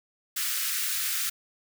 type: high-pass noise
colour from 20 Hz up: white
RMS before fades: -29 dBFS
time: 0.36-1.3 s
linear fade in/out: 10 ms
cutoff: 1300 Hz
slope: 48 dB/octave
effects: none